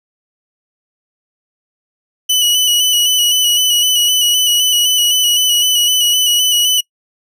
sawtooth tone with vibrato, 2960 Hz, F#7, in tune, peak -7 dBFS, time 2.29-6.81 s, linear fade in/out 10 ms, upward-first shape square, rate 3.9 Hz, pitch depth 26 cents each way, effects noise-tail reverb RT60 0.1 s tail -25 dB re dry

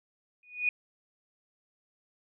sine tone with exponential growth, 2469 Hz, D#7, 14 cents flat, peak -21 dBFS, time 0.43-0.69 s, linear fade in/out 2 ms, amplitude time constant 56 ms, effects none

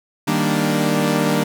sawtooth chord, Eb major seventh, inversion none, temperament equal, 155.56 / 196 / 233.1 / 293.7 Hz, Eb3 / G3 / Bb3 / D4, 0 / 0 / 0 / 0 cents, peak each -18 dBFS, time 0.27-1.44 s, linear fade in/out 10 ms, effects none

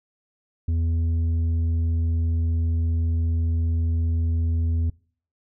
triangle tone with tanh clipping, 82.6 Hz, E2, 4 cents sharp, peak -21 dBFS, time 0.68-4.9 s, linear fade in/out 5 ms, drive 10 dB, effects noise-tail reverb RT60 0.5 s tail -25 dB re dry

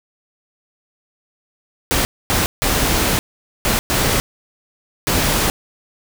pink noise bursts at uneven times, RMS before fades -17 dBFS, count 6, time 1.91-2.05 / 2.3-2.46 / 2.62-3.19 / 3.65-3.79 / 3.9-4.2 / 5.07-5.5 s, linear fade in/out 0 ms, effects none

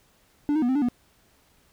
triangle tone with pitch steps, 293 / 312.4 / 242.8 / 261 / 292.3 / 243.5 Hz, D4 / D#4 / B3 / C4 / D4 / B3, -4 / +7 / -29 / -4 / -8 / -24 cents, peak -18 dBFS, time 0.49-0.886 s, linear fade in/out 0 ms, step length 66 ms, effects pink hiss -62 dBFS RMS until 1.72 s

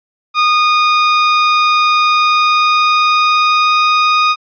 sawtooth tone with pitch glide, 1230 to 1239.3 Hz, D#6 to D#6, -20 to -7 cents, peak -5 dBFS, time 0.34-4.36 s, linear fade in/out 50 ms, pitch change +13 cents, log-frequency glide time 2.03-4.23 s, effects resampled to 11025 Hz

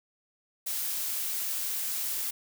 blue noise, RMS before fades -32 dBFS, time 0.66-2.31 s, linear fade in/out 10 ms, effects none

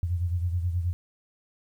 sine beating tone pair, 86.5 / 95.9 Hz, F2 / G2, -16 / -37 cents, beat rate 9.4 Hz, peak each -25 / -33 dBFS, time 0.03-0.93 s, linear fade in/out 0 ms, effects 10-bit

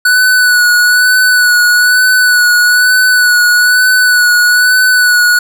square tone with vibrato, 1480 Hz, F#6, in tune, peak -6 dBFS, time 0.05-5.39 s, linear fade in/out 5 ms, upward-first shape sine, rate 1.1 Hz, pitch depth 27 cents each way, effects none

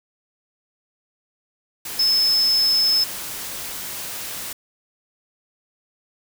sine tone in noise, 5220 Hz, E8, 18 cents flat, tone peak -15 dBFS, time 1.99-3.04 s, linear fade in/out 5 ms, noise white, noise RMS -31 dBFS, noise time 1.85-4.53 s, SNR +13 dB, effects none

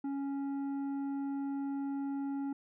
sine tone with tanh clipping, 277.5 Hz, C#4, 2 cents sharp, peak -35 dBFS, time 0.04-2.53 s, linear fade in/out 5 ms, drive 8 dB, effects none

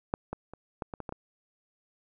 clicks, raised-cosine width 1 ms, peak -13 / -20 / -29 / -19 / -23 / -23 / -22 / -23 dBFS, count 8, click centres 0.139 / 0.33 / 0.536 / 0.822 / 0.938 / 1.003 / 1.092 / 1.124 s, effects none

